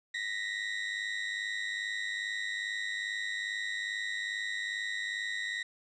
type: tone pair together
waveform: 35% pulse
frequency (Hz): 1865 / 1967.4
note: A#6 / B6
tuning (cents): 0 / -7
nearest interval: minor second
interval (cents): 93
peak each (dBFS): -34 / -35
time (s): 0.14-5.63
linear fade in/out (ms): 5
effects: resampled to 16000 Hz + 10-bit